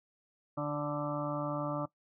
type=harmonic tone with a mistuned harmonic; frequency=146.83 Hz; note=D3; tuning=in tune; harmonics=1 / 2 / 4 / 5 / 6 / 7 / 8 / 9; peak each=-38 / -37 / -37 / -47 / -44 / -49 / -40 / -47 dBFS; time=0.57-1.86 s; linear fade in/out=10 ms; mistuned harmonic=7; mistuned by=-20 cents; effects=noise-tail reverb RT60 0.1 s tail -18 dB re dry